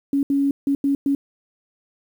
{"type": "tone bursts at uneven times", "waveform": "sine", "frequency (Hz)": 279, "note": "C#4", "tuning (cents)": 11, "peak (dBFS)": -16, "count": 5, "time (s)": [[0.13, 0.23], [0.3, 0.51], [0.67, 0.75], [0.84, 0.95], [1.06, 1.15]], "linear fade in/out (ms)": 2, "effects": ["8-bit"]}